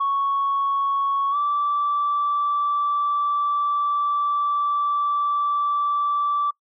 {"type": "tone with pitch glide", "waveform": "sine", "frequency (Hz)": [1108.7, 1163.1], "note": ["C#6", "D6"], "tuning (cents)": [0, -17], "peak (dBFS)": -18, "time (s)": [0, 6.51], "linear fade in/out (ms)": 10, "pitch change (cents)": 83, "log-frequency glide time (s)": [1.31, 1.36], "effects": ["noise-tail reverb RT60 0.1 s tail -24 dB re dry", "tanh soft clip ceiling -15 dBFS"]}